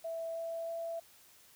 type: tone with pitch steps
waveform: sine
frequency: 659.3 / 663.1 / 667 Hz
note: E5 / E5 / E5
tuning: 0 / +10 / +20 cents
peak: -36 dBFS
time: 0.04-1 s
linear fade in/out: 10 ms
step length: 320 ms
effects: white hiss -61 dBFS RMS until 1.55 s